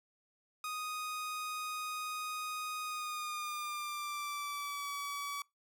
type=tone with pitch glide; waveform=sawtooth; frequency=1244.5 to 1141.2 Hz; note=D#6 to C#6; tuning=0 to +50 cents; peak=-34 dBFS; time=0.64-5.42 s; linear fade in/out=2 ms; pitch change=-150 cents; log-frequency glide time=2.83-4.88 s; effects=noise-tail reverb RT60 0.2 s tail -24 dB re dry